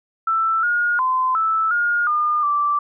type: tone with pitch steps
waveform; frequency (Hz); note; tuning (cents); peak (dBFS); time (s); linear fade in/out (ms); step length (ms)
sine; 1328 / 1432 / 1028 / 1315 / 1424 / 1211 / 1168; E6 / F6 / C6 / E6 / F6 / D#6 / D6; +12 / +43 / -31 / -5 / +33 / -47 / -10; -16; 0.27-2.79; 5; 360
effects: none